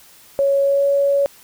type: tone with pitch glide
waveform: sine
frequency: 555 to 560.8 Hz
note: C#5 to C#5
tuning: +2 to +20 cents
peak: -13 dBFS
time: 0.39-1.26 s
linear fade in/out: 0 ms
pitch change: +18 cents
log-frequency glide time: 0.62-0.86 s
effects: white hiss -47 dBFS RMS until 1.43 s